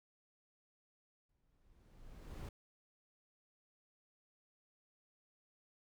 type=noise with exponential growth; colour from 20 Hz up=brown; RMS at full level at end=-42 dBFS; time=1.29-2.49 s; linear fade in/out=5 ms; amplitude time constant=260 ms; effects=none